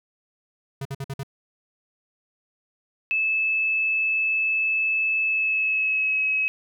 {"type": "tone bursts", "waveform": "square", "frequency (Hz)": 137, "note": "C#3", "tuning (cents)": -20, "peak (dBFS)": -29, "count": 5, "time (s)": [0.81, 1.233], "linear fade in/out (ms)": 5, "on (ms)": 43, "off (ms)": 52}
{"type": "tone with pitch glide", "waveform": "sine", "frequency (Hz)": [2613, 2561], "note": ["E7", "D#7"], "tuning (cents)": [-16, 49], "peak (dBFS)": -20, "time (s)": [3.11, 6.48], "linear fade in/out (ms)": 0, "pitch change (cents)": -35, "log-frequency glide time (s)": [5.22, 6.22]}
{"effects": []}